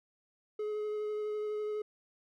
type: tone with vibrato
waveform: triangle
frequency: 423.4 Hz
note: G#4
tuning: 33 cents sharp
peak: -31 dBFS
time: 0.59-1.82 s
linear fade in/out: 5 ms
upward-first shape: sine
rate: 12 Hz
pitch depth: 11 cents each way
effects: none